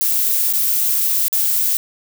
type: noise with dropouts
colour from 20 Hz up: violet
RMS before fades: -17 dBFS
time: 0.01-1.77 s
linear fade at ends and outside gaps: 0 ms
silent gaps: 0.527-0.536 / 1.282-1.328 s
effects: none

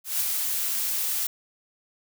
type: noise with ADSR envelope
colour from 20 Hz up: blue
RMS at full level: -24 dBFS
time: 0.04-1.27 s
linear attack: 160 ms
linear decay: 28 ms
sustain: -3 dB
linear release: 4 ms
effects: none

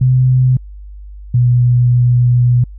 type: tone pair in turn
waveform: sine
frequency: 128.1 / 122.49 Hz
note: C3 / B2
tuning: -36 / -14 cents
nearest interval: minor second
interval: 78 cents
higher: first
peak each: -7 dBFS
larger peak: neither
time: 0.01-0.57 / 1.34-2.64 s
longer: second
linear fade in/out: 5 ms
effects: added 50 Hz sine -29 dBFS peak until 2.78 s

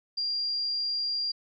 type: tone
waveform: sine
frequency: 4778 Hz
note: D8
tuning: 29 cents sharp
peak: -27 dBFS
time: 0.17-1.32 s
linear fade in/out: 10 ms
effects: none

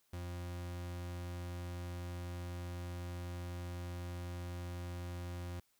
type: tone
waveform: 40% pulse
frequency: 88 Hz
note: F2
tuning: 14 cents sharp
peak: -40 dBFS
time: 0.13-5.6 s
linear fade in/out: 5 ms
effects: white hiss -75 dBFS RMS until 5.79 s

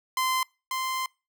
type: tone pair in turn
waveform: sawtooth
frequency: 1035 / 1040.9 Hz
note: C6 / C6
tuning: -19 / -9 cents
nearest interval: unison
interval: 10 cents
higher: second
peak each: -20 / -24 dBFS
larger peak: first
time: 0.17-0.43 / 0.71-1.06 s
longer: second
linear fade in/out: 2 ms
effects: noise-tail reverb RT60 0.3 s tail -26 dB re dry

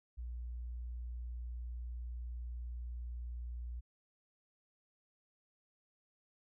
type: tone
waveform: sine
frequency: 59.9 Hz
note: A#1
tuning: 48 cents sharp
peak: -40 dBFS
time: 0.17-3.81 s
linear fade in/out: 20 ms
effects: none

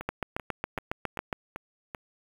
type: two click trains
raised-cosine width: 0.5 ms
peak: -14 / -21 dBFS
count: 10 / 6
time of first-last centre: 0.09-1.328 / 0.01-1.948 s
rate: 7.27 / 2.58 Hz
effects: 7-bit

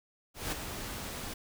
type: noise with ADSR envelope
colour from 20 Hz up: pink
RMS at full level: -33 dBFS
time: 0.34-1.34 s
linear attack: 180 ms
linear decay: 15 ms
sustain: -7 dB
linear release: 8 ms
effects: none

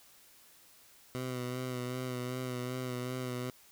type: tone with vibrato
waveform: 15% pulse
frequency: 126.1 Hz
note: B2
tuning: 36 cents sharp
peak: -29 dBFS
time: 1.15-3.5 s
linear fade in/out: 0 ms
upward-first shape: sine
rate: 2.6 Hz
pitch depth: 31 cents each way
effects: white hiss -60 dBFS RMS until 3.71 s

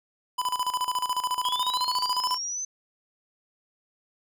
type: tone with tremolo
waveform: square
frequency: 999 Hz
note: B5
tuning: 20 cents sharp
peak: -24 dBFS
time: 0.38-2.38 s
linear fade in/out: 10 ms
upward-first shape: square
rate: 14 Hz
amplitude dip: 75%
type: linear sweep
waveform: sine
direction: up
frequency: 3196 to 6190 Hz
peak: -29 dBFS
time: 1.44-2.65 s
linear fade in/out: 5 ms
effects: none

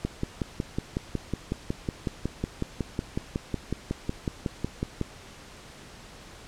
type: click train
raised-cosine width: 3 ms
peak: -14 dBFS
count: 28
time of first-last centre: 0.05-5.013 s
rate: 5.44 Hz
effects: pink hiss -47 dBFS RMS until 6.47 s + low-pass 8000 Hz 12 dB/octave

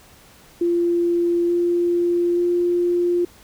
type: tone with pitch steps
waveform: sine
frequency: 344.8 / 347.6 / 350.4 Hz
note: F4 / F4 / F4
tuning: -22 / -8 / +6 cents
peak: -16 dBFS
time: 0.61-3.25 s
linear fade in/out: 5 ms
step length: 880 ms
effects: pink hiss -49 dBFS RMS until 3.43 s

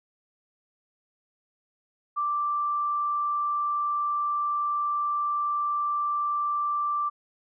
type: tone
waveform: sine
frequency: 1174.7 Hz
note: D6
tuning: in tune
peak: -24 dBFS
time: 2.16-7.1 s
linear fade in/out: 20 ms
effects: none

